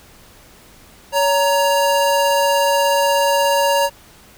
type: tone pair together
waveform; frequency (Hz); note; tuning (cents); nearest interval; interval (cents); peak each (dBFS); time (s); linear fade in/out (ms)
square; 563 / 932.8; C#5 / A#5; +27 / +1; major sixth; 874; -17; 1.12-3.9; 50
effects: pink hiss -46 dBFS RMS until 4.37 s